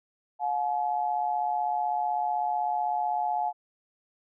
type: tone pair together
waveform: sine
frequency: 718 / 853.9 Hz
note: F5 / G#5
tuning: +48 / +48 cents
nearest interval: minor third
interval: 300 cents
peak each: -28 dBFS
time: 0.39-3.53 s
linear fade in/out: 50 ms
effects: none